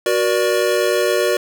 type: chord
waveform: square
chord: Gb augmented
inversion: none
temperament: equal with one note detuned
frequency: 370 / 476.8 / 587.3 Hz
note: Gb4 / Bb4 / D5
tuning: 0 / +39 / 0 cents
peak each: -20 dBFS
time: 0.06-1.37 s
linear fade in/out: 2 ms
effects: none